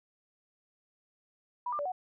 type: tone with pitch steps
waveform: sine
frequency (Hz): 977 / 1193 / 579 / 739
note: B5 / D6 / D5 / F#5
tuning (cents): -19 / +27 / -25 / -2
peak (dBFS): -31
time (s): 1.66-1.92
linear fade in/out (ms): 5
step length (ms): 65
effects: none